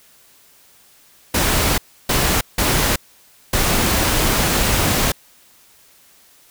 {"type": "noise bursts at uneven times", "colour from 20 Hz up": "pink", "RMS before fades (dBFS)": -17, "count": 4, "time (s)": [[1.34, 1.78], [2.09, 2.41], [2.58, 2.96], [3.53, 5.12]], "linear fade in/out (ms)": 5, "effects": ["white hiss -51 dBFS RMS until 6.5 s"]}